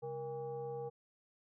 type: tone with frequency modulation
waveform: sine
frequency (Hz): 471.6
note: A#4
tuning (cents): +20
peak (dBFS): -39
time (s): 0.02-0.9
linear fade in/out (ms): 20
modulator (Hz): 337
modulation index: 0.77
effects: none